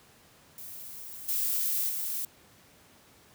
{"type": "noise with level steps", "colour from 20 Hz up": "violet", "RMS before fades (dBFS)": [-43, -29, -33], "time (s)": [0.58, 2.25], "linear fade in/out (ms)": 2, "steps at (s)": [1.28, 1.89], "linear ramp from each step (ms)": 10, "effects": ["pink hiss -58 dBFS RMS until 3.34 s", "high-pass 80 Hz 12 dB/octave"]}